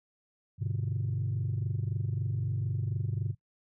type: tone cluster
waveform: sine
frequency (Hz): 101.8 / 125.7 / 148.8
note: G#2 / B2 / D3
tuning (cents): -34 / +31 / +23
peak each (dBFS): -31 / -32 / -35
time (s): 0.58-3.35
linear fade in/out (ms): 50
effects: noise-tail reverb RT60 0.1 s tail -17 dB re dry + tanh soft clip ceiling -24 dBFS